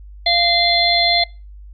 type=harmonic tone; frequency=692 Hz; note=F5; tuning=16 cents flat; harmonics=1 / 3 / 5 / 6; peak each=-18 / -20 / -19 / -16 dBFS; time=0.26-1.24 s; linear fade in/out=5 ms; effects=noise-tail reverb RT60 0.3 s tail -24 dB re dry + added 50 Hz sine -35 dBFS peak until 1.73 s